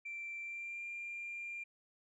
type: tone with pitch glide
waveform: sine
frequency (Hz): 2349 to 2389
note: D7 to D7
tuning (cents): 0 to +29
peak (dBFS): -40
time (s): 0.05-1.64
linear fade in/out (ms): 10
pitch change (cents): +29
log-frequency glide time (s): 0.42-0.84
effects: tanh soft clip ceiling -37 dBFS